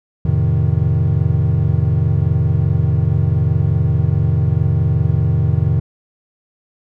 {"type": "chord", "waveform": "triangle", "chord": "F dominant seventh", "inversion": "none", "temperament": "equal", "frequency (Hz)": [87.31, 110, 130.81, 155.56], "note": ["F2", "A2", "C3", "Eb3"], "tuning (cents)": [0, 0, 0, 0], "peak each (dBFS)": -16, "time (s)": [0.25, 5.8], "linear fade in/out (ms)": 5, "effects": []}